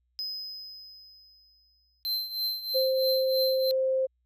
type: tone with exponential decay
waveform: triangle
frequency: 5050 Hz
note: D#8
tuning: 25 cents sharp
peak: -29 dBFS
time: 0.19-2.03 s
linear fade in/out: 0 ms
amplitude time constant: 400 ms
type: tone with tremolo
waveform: square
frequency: 4103 Hz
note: C8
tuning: 35 cents flat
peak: -26 dBFS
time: 2.05-3.71 s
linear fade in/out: 0 ms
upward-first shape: triangle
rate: 3.1 Hz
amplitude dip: 80%
type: tone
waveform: sine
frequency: 525 Hz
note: C5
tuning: 6 cents sharp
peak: -23 dBFS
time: 2.74-4.07 s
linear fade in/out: 20 ms
effects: added 61 Hz sine -70 dBFS peak until 4.25 s